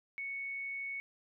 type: tone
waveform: sine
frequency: 2217 Hz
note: C#7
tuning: in tune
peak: -37 dBFS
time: 0.18-1 s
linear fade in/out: 0 ms
effects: none